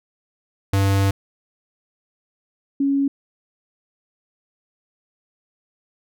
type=tone pair in turn; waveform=square / sine; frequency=98.1 / 277.5 Hz; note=G2 / C#4; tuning=+2 / +2 cents; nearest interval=octave + tritone; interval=1800 cents; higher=second; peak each=-16 dBFS; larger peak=neither; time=0.73-1.11 / 2.8-3.08 s; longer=first; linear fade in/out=5 ms; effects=none